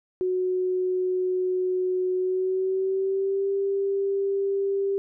sine tone with pitch glide, 368 to 394.4 Hz, F#4 to G4, -9 to +11 cents, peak -22 dBFS, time 0.21-4.98 s, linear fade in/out 0 ms, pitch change +120 cents, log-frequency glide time 2.15-3.5 s, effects none

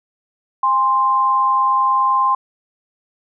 sine tone pair together, 816.9 / 1046.5 Hz, G#5 / C6, -29 / 0 cents, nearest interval major third, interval 429 cents, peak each -21 / -13 dBFS, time 0.63-2.35 s, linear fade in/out 5 ms, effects none

